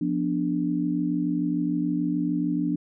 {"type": "chord", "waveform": "sine", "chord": "B diminished", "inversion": "second", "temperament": "equal", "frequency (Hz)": [174.61, 246.9, 293.7], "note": ["F3", "B3", "D4"], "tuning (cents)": [0, 0, 0], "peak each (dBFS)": [-28, -29, -25], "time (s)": [0.01, 2.76], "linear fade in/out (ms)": 5, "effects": []}